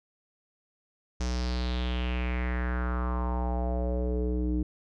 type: tone with low-pass filter sweep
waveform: square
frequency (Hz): 61.6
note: B1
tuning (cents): -4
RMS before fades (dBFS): -29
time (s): 1.2-4.63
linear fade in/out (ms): 5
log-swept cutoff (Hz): 6100 to 300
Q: 4.1
effects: none